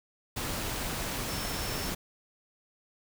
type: tone in noise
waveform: sine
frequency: 5370 Hz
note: E8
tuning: 31 cents sharp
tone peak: -42 dBFS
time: 1.28-1.9 s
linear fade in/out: 10 ms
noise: pink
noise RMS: -34 dBFS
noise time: 0.36-1.95 s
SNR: -11 dB
effects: none